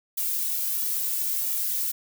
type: noise with flanger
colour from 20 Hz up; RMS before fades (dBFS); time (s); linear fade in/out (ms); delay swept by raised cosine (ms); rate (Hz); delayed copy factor
violet; -27; 0.17-1.92; 10; 1.9 to 2.48; 1.5; -0.95
effects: none